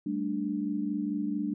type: chord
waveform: sine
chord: G suspended second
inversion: none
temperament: just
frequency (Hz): 196 / 220.5 / 294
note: G3 / A3 / D4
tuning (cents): 0 / +4 / +2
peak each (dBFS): -34 / -34 / -31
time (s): 0.06-1.54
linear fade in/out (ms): 5
effects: none